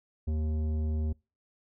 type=tone with tanh clipping; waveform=sine; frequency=77.5 Hz; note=D#2; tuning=6 cents flat; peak=-29 dBFS; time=0.27-1.13 s; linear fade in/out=10 ms; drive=12 dB; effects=noise-tail reverb RT60 0.3 s tail -26 dB re dry